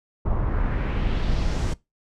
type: noise with low-pass filter sweep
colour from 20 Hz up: brown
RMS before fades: -23 dBFS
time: 0.25-1.74 s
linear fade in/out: 10 ms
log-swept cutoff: 950 to 8200 Hz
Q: 1.6
effects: noise-tail reverb RT60 0.2 s tail -21 dB re dry